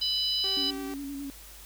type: harmonic tone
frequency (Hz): 995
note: B5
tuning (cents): +13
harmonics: 3 / 4 / 5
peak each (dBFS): -30 / -30 / -30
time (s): 0.01-0.71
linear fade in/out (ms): 10
type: tone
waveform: sawtooth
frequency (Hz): 386.6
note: G4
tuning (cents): -24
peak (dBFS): -34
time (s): 0.44-0.94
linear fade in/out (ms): 0
type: tone with vibrato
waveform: sine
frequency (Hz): 279.9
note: C#4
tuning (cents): +17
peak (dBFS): -34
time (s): 0.57-1.3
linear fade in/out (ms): 0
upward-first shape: square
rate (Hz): 9.6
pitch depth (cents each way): 28
effects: added 50 Hz sine -50 dBFS peak until 1.65 s + white hiss -49 dBFS RMS until 1.65 s